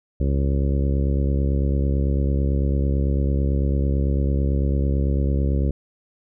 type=harmonic tone; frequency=69 Hz; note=C#2; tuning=7 cents flat; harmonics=1 / 2 / 3 / 4 / 5 / 6 / 7 / 8; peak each=-19 / -25 / -29 / -31 / -33 / -35 / -36 / -37 dBFS; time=0.2-5.71 s; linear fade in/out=5 ms; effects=none